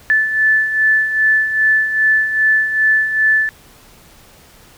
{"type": "beating tone pair", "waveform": "sine", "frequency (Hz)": [1746, 1748.5], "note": ["A6", "A6"], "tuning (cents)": [-14, -11], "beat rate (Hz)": 2.5, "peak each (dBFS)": [-19, -12], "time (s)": [0.1, 3.49], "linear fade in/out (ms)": 0, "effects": ["pink hiss -45 dBFS RMS until 4.77 s"]}